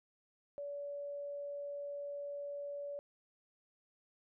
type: tone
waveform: sine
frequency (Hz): 572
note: D5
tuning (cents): -46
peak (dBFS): -40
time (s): 0.58-2.99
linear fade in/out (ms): 0
effects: none